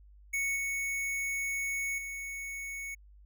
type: tone with level steps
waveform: square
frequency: 2217 Hz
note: C#7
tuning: in tune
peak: -30 / -32 / -38 dBFS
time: 0.33-2.95 s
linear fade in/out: 10 ms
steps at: 0.56 / 1.98 s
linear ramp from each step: 2 ms
effects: added 50 Hz sine -53 dBFS peak until 3.25 s